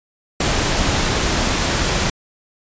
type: noise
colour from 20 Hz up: pink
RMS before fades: -18 dBFS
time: 0.4-2.1 s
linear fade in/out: 5 ms
effects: resampled to 16000 Hz